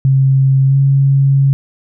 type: tone with pitch glide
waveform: sine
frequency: 134.5 to 137.33 Hz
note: C3 to C#3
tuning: +48 to -16 cents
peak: -7 dBFS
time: 0.05-1.53 s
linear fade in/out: 0 ms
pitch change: +36 cents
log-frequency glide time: 0.66-0.76 s
effects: none